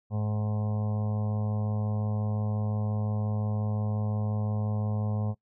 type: harmonic tone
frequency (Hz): 105.7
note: G#2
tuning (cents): +31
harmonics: 1 / 2 / 4 / 5 / 6 / 7 / 8 / 9 / 10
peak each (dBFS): -27 / -34 / -45 / -43 / -47 / -45 / -50 / -51 / -51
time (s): 0.1-5.35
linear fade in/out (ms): 50
effects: noise-tail reverb RT60 0.1 s tail -22 dB re dry